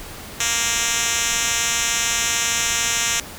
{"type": "tone with band-pass filter", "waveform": "5% pulse", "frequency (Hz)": 233.1, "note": "A#3", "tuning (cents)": 0, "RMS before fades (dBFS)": -21, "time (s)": [0.4, 3.2], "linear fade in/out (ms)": 2, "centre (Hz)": 5900, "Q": 1.5, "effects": ["pink hiss -36 dBFS RMS until 3.38 s"]}